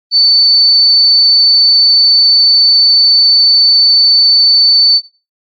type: tone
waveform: sine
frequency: 4514 Hz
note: C#8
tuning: 31 cents sharp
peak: -4 dBFS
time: 0.11-5.01 s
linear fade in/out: 50 ms
effects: noise-tail reverb RT60 0.3 s tail -17 dB re dry + Opus 24 kbps